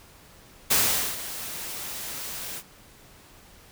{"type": "noise with ADSR envelope", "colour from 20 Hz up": "white", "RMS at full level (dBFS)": -20, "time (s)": [0.7, 2.63], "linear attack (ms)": 14, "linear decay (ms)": 450, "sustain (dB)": -15, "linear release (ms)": 63, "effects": ["pink hiss -52 dBFS RMS until 3.71 s"]}